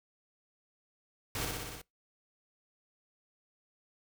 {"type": "noise with echo", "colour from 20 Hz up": "pink", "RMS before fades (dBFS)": -36, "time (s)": [1.35, 1.45], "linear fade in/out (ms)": 2, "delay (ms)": 61, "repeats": 6, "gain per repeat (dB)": -2, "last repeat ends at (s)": 1.816, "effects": ["noise-tail reverb RT60 0.2 s tail -25 dB re dry"]}